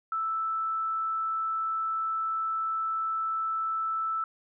sine tone, 1318.5 Hz, E6, in tune, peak -27 dBFS, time 0.12-4.24 s, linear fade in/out 2 ms, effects none

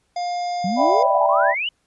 harmonic tone, 707 Hz, F5, 21 cents sharp, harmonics 1 / 3 / 5 / 7 / 9 / 10, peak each -22 / -39 / -44 / -37 / -47 / -52 dBFS, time 0.16-1.03 s, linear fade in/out 5 ms
sine exponential sweep, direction up, 174.61 to 3043 Hz, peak -21 dBFS, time 0.64-1.69 s, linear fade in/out 5 ms
sine chord, E minor seventh, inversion third, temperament equal, 587.3 / 659.3 / 784 / 987.8 Hz, D5 / E5 / G5 / B5, 0 / 0 / 0 / 0 cents, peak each -20 dBFS, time 0.76-1.55 s, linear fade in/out 50 ms
effects pink hiss -67 dBFS RMS until 1.86 s + resampled to 24000 Hz

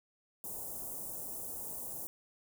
white band-stop noise, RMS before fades -42 dBFS, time 0.44-2.07 s, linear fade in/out 0 ms, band 830 to 8200 Hz, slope 24 dB/octave, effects none

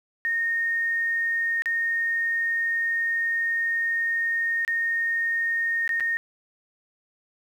sine tone with dropouts, 1844 Hz, A#6, 19 cents flat, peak -22 dBFS, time 0.25-6.17 s, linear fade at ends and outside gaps 0 ms, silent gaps 1.621-1.658 / 4.649-4.678 / 5.877-5.892 / 5.999-6.006 s, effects 9-bit

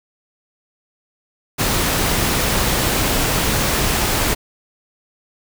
pink noise, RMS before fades -18 dBFS, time 1.58-4.35 s, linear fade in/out 20 ms, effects none

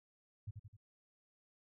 sine tone with echo, 104.3 Hz, G#2, 8 cents sharp, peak -40 dBFS, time 0.47-0.51 s, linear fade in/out 10 ms, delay 86 ms, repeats 3, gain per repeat -5 dB, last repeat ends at 0.768 s, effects none

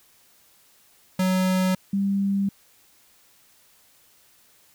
square / sine tone pair in turn, 185.9 / 197.7 Hz, F#3 / G3, +8 / +15 cents, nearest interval minor second, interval 107 cents, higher second, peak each -20 dBFS, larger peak neither, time 1.19-1.75 / 1.93-2.49 s, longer neither, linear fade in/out 5 ms, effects white hiss -58 dBFS RMS until 4.74 s

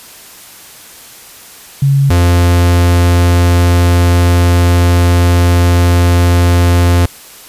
sine / 45% pulse tone pair in turn, 138.59 / 87.31 Hz, C#3 / F2, 0 / 0 cents, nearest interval minor sixth, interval 800 cents, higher first, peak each -6 dBFS, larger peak neither, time 1.82-2.1 / 2.1-7.06 s, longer second, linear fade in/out 5 ms, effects white hiss -35 dBFS RMS until 7.48 s + resampled to 32000 Hz

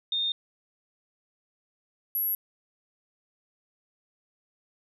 sine tone pair in turn, 3654 / 11601 Hz, A#7 / F#9, -35 / -35 cents, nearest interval octave + minor sixth, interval 2000 cents, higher second, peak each -25 dBFS, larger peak neither, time 0.12-0.32 / 2.15-2.35 s, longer neither, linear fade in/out 2 ms, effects none

